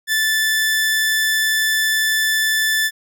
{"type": "tone", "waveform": "sawtooth", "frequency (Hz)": 1754, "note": "A6", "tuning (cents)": -6, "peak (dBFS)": -12, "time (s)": [0.07, 2.91], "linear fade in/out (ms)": 50, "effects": []}